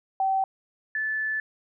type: tone pair in turn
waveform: sine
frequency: 770 / 1743.1 Hz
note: G5 / A6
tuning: -31 / -17 cents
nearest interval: octave + major second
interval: 1414 cents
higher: second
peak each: -21 / -25 dBFS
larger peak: first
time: 0.2-0.44 / 0.95-1.4 s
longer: second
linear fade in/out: 2 ms
effects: none